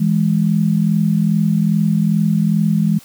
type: tone pair together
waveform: sine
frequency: 164.06 / 206.5 Hz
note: E3 / G#3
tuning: -8 / -10 cents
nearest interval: major third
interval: 398 cents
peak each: -15 dBFS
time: 0-2.99 s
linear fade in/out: 10 ms
effects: white hiss -44 dBFS RMS until 3.04 s